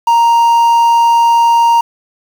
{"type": "tone with quantisation", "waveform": "triangle", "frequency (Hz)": 932.3, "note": "A#5", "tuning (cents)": 0, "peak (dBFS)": -4, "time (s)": [0.07, 1.81], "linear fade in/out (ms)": 5, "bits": 5, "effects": []}